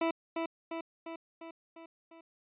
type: tone with echo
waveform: 20% pulse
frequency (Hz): 329.6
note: E4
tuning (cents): 0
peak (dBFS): -23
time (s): 0.01-0.11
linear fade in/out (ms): 5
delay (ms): 350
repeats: 6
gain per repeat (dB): -4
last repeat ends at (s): 2.21
effects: resampled to 8000 Hz